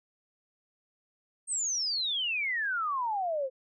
sine exponential sweep, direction down, 8690 to 506 Hz, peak -28 dBFS, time 1.47-3.5 s, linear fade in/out 50 ms, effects none

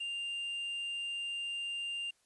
triangle tone with quantisation, 2794 Hz, F7, in tune, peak -34 dBFS, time 0-2.11 s, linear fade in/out 10 ms, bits 10, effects white hiss -72 dBFS RMS until 2.25 s + resampled to 24000 Hz

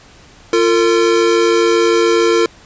square tone pair together, 346.5 / 453.7 Hz, F4 / A#4, -14 / -47 cents, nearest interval perfect fourth, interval 467 cents, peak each -14 / -13 dBFS, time 0.53-2.46 s, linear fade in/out 2 ms, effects pink hiss -43 dBFS RMS until 2.65 s + resampled to 16000 Hz

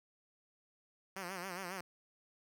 5% pulse tone with vibrato, 184 Hz, F#3, 9 cents flat, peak -30 dBFS, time 1.16-1.81 s, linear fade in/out 2 ms, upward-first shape sine, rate 7.3 Hz, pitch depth 110 cents each way, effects none

